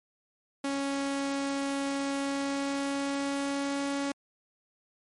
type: tone with pitch glide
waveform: sawtooth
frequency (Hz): 277.2 to 279.8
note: C#4 to C#4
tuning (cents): 0 to +16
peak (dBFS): -25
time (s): 0.64-4.12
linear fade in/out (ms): 5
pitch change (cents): +16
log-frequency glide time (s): 2.08-3.8
effects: MP3 48 kbps